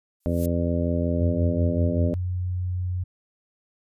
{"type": "noise with exponential growth", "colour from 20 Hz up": "violet", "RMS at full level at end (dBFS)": -31, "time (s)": [0.2, 0.46], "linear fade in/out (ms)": 5, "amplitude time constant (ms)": 55}
{"type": "harmonic tone", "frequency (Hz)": 85.4, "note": "F2", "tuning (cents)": -38, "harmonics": [1, 2, 3, 4, 5, 6, 7], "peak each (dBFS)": [-25, -28, -27, -34, -35, -34, -30], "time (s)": [0.26, 2.14], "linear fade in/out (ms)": 0}
{"type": "tone", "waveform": "sine", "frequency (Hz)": 90.6, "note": "F#2", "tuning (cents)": -36, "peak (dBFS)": -24, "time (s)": [1.2, 3.04], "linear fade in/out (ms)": 10}
{"effects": ["resampled to 32000 Hz"]}